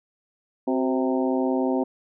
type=harmonic tone with a mistuned harmonic; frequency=130.81 Hz; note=C3; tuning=in tune; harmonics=2 / 3 / 4 / 5 / 6 / 7; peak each=-23 / -27 / -29 / -31 / -33 / -34 dBFS; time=0.67-1.84 s; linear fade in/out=10 ms; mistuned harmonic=3; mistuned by=-64 cents; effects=none